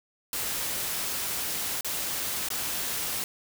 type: noise with dropouts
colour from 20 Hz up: white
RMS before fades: -31 dBFS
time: 0.33-3.24 s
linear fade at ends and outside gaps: 1 ms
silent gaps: 1.809-1.846 / 2.487-2.503 s
effects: none